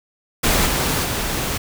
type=noise with level steps; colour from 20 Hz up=pink; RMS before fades=-17 / -20 / -23 dBFS; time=0.43-1.58 s; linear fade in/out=10 ms; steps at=0.65 / 1.03 s; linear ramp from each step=20 ms; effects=none